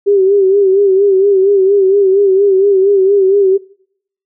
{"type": "tone with vibrato", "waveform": "sine", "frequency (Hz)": 391.5, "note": "G4", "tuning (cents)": -2, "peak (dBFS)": -6, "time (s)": [0.06, 3.58], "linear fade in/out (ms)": 20, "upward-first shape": "sine", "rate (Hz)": 4.3, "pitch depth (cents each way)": 70, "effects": ["noise-tail reverb RT60 0.7 s tail -25 dB re dry"]}